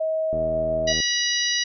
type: tone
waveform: sine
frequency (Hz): 636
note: D#5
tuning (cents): +38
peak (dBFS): -21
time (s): 0-0.93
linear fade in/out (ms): 10
type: click train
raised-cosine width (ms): 2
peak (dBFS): -19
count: 55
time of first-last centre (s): 0.33-1.002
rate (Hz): 80.3
type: harmonic tone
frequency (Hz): 969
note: B5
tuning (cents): -33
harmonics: 2 / 3 / 4 / 5 / 6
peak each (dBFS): -27 / -27 / -27 / -27 / -27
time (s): 0.87-1.64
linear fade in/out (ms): 10
effects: none